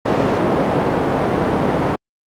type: band-pass noise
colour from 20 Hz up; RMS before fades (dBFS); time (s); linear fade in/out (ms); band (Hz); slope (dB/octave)
white; -17; 0.05-1.96; 10; 100 to 650; 12
effects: Opus 48 kbps